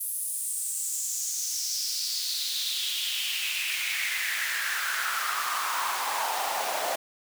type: noise with high-pass filter sweep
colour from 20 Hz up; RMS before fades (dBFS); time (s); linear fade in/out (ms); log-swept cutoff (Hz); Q
pink; -30; 0-6.96; 10; 11000 to 650; 4.2
effects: none